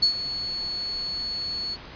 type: tone with ADSR envelope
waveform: sine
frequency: 4400 Hz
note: C#8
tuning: 14 cents flat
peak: -14 dBFS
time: 0.02-1.77 s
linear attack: 10 ms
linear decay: 98 ms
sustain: -13 dB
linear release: 40 ms
effects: pink hiss -42 dBFS RMS until 1.95 s + resampled to 11025 Hz